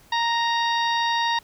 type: harmonic tone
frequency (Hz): 932.3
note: A#5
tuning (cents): 0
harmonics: 1 / 2 / 3 / 4 / 5 / 6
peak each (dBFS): -22 / -27 / -34 / -28 / -35 / -39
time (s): 0.12-1.39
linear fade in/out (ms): 5
effects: pink hiss -54 dBFS RMS until 1.43 s